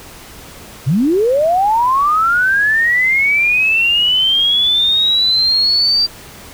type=linear sweep; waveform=sine; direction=up; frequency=114.4 to 4699 Hz; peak=-10 dBFS; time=0.86-6.07 s; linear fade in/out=20 ms; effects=pink hiss -36 dBFS RMS until 6.53 s